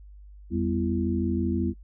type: tone cluster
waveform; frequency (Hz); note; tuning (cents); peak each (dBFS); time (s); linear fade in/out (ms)
sine; 85.2 / 196.9 / 249.6 / 335.7; F2 / G3 / B3 / E4; -42 / +8 / +19 / +32; -29; 0.5-1.74; 50
effects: noise-tail reverb RT60 0.1 s tail -22 dB re dry + added 50 Hz sine -44 dBFS peak until 1.83 s